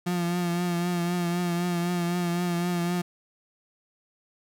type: tone with vibrato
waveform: 35% pulse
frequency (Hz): 174.61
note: F3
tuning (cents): 0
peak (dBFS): -23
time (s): 0.06-3.02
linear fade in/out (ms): 10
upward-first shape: triangle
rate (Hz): 3.9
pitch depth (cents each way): 42
effects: none